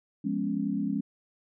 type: chord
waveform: sine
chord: C# dominant seventh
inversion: first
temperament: equal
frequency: 174.61 / 207.7 / 246.9 / 277.2 Hz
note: E#3 / G#3 / B3 / C#4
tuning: 0 / 0 / 0 / 0 cents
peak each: -35 / -30 / -36 / -31 dBFS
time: 0.24-1.01 s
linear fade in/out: 10 ms
effects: none